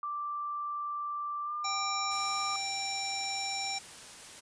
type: tone with pitch glide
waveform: sine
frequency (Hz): 1174.7 to 1199.4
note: D6 to D6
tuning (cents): 0 to +36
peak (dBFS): -33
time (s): 0.03-2.56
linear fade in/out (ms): 2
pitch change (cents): +36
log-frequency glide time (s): 1.44-1.53
type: harmonic tone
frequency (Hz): 784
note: G5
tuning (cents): 0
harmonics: 1 / 3 / 5 / 7 / 9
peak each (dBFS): -38 / -39 / -41 / -37 / -41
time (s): 1.64-3.79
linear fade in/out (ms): 10
type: noise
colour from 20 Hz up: white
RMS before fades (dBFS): -48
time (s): 2.1-4.41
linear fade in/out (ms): 20
effects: resampled to 22050 Hz